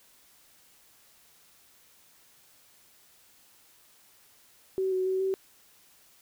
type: tone with pitch steps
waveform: sine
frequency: 379.9 / 372.8 / 377.2 / 382.9 Hz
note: F#4 / F#4 / F#4 / G4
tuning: +46 / +13 / +33 / -41 cents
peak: -25 dBFS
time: 4.78-5.34 s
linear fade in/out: 0 ms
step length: 140 ms
effects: white hiss -60 dBFS RMS until 6.21 s